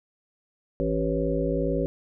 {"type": "harmonic tone with a mistuned harmonic", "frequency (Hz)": 55, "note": "A1", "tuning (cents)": 0, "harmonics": [1, 3, 5, 7, 9, 10], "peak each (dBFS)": [-30, -30, -30, -30, -30, -30], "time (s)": [0.8, 1.86], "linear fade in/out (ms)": 0, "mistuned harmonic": 9, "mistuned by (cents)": -25, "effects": []}